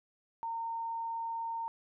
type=tone; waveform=sine; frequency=916 Hz; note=A#5; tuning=31 cents flat; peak=-34 dBFS; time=0.43-1.68 s; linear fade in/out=0 ms; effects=none